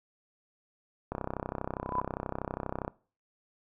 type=click train; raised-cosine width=1 ms; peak=-19 dBFS; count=58; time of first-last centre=1.12-2.879 s; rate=32.4 Hz
type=tone with exponential growth; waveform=sine; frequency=1000 Hz; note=B5; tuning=21 cents sharp; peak=-25 dBFS; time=1.75-2 s; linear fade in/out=1 ms; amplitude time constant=54 ms
effects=noise-tail reverb RT60 0.4 s tail -21 dB re dry